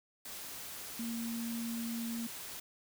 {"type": "tone in noise", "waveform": "sine", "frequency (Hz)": 231.4, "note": "A#3", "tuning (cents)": -13, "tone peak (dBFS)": -36, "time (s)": [0.99, 2.27], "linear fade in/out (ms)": 5, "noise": "white", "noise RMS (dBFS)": -45, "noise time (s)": [0.25, 2.6], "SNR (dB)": 6, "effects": []}